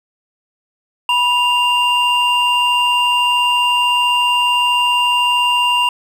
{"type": "tone pair together", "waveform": "triangle", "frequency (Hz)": [978.5, 2794], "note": ["B5", "F7"], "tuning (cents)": [-16, 0], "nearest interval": "octave + tritone", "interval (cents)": 1816, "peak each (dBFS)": -13, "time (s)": [1.09, 5.89], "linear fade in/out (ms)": 2, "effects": []}